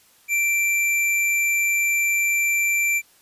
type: tone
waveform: square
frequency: 2349 Hz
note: D7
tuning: in tune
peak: -19 dBFS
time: 0.28-3.02 s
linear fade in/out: 50 ms
effects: white hiss -56 dBFS RMS until 3.21 s + resampled to 32000 Hz